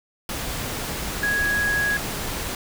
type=tone in noise; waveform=sine; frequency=1661.2 Hz; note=G#6; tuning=in tune; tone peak=-20 dBFS; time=1.23-1.97 s; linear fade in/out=2 ms; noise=pink; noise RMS=-29 dBFS; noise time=0.29-2.55 s; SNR=+6 dB; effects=none